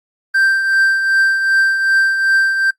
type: tone with tremolo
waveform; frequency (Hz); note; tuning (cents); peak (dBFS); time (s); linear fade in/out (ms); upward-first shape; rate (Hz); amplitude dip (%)
triangle; 1570; G6; +2; -7; 0.34-2.71; 10; triangle; 2.6; 55
effects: noise-tail reverb RT60 0.1 s tail -18 dB re dry + Opus 32 kbps